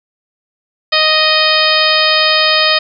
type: harmonic tone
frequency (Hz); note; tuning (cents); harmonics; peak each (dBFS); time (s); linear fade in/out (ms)
622.3; D#5; 0; 1 / 2 / 3 / 4 / 5 / 6 / 7 / 8; -17 / -17 / -17 / -17 / -17 / -17 / -17 / -17; 0.92-2.79; 10
effects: none